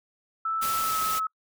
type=tone with pitch glide; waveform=sine; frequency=1318.5 to 1292.9 Hz; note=E6 to E6; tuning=0 to -34 cents; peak=-25 dBFS; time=0.45-1.27 s; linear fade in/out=5 ms; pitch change=-34 cents; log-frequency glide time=0.82-0.98 s
type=noise; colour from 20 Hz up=white; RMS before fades=-32 dBFS; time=0.61-1.2 s; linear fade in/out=20 ms
effects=noise-tail reverb RT60 0.1 s tail -26 dB re dry